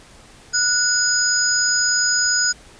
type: tone cluster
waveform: sine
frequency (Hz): 1467 / 5000 / 6770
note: F#6 / D#8 / G#8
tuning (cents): -15 / +8 / +32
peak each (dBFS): -20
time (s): 0.53-2.53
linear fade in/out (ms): 20
effects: pink hiss -46 dBFS RMS until 2.79 s + resampled to 22050 Hz